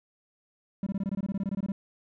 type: tone bursts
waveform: triangle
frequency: 196 Hz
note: G3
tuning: in tune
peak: -25 dBFS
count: 16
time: 0.83-1.72 s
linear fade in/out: 2 ms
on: 35 ms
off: 22 ms
effects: none